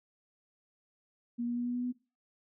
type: tone with pitch steps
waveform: sine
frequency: 238 / 239.9 / 241.9 / 243.8 / 245.8 / 247.8 Hz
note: A#3 / A#3 / B3 / B3 / B3 / B3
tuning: +36 / +50 / -36 / -22 / -8 / +6 cents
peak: -31 dBFS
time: 1.38-1.926 s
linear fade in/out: 20 ms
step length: 91 ms
effects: noise-tail reverb RT60 0.3 s tail -18 dB re dry